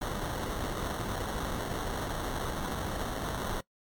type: noise with sample-and-hold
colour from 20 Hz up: pink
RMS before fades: -34 dBFS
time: 0.01-3.61 s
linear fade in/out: 10 ms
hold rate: 2450 Hz
effects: noise-tail reverb RT60 0.1 s tail -21 dB re dry + MP3 96 kbps